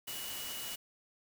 sine tone in noise, 2931 Hz, F#7, 17 cents flat, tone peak -45 dBFS, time 0.07-0.76 s, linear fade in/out 10 ms, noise white, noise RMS -42 dBFS, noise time 0.07-0.76 s, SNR -6 dB, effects none

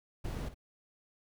brown noise with echo, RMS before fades -38 dBFS, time 0.24-0.49 s, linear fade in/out 10 ms, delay 55 ms, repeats 1, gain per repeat -12 dB, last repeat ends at 0.545 s, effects none

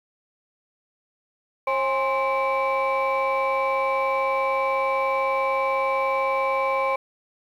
sine tone cluster, 538 / 818 / 1049 / 2307 Hz, C5 / G#5 / C6 / D7, +48 / -26 / +4 / -31 cents, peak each -23 / -28 / -23 / -28 dBFS, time 1.67-6.96 s, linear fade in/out 5 ms, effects tanh soft clip ceiling -15 dBFS + 9-bit

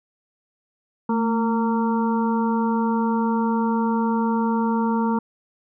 harmonic tone with a mistuned harmonic, 230 Hz, A#3, 23 cents flat, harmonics 1 / 2 / 4 / 5 / 6, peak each -20 / -28 / -25 / -34 / -36 dBFS, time 1.09-5.19 s, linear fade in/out 5 ms, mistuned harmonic 1, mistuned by -46 cents, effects none

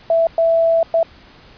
sine tone bursts at uneven times, 661 Hz, E5, 5 cents sharp, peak -11 dBFS, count 3, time 0.1-0.27 / 0.38-0.83 / 0.94-1.03 s, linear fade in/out 2 ms, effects pink hiss -45 dBFS RMS until 1.57 s + resampled to 11025 Hz

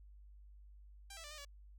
5% pulse tone with pitch steps, 790 / 657 / 589 / 609 / 570 Hz, G5 / E5 / D5 / D#5 / C#5, +13 / -6 / +5 / -37 / +48 cents, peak -38 dBFS, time 1.1-1.45 s, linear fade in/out 5 ms, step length 70 ms, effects added 50 Hz sine -55 dBFS peak until 1.78 s

